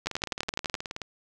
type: two click trains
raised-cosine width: 0.2 ms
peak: -17 / -10 dBFS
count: 19 / 9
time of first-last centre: 0.06-1.017 / 0.07-0.742 s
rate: 18.8 / 11.9 Hz
effects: none